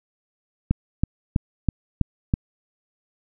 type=click train; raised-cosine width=5 ms; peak=-6 dBFS; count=6; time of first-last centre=0.71-2.339 s; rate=3.07 Hz; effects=none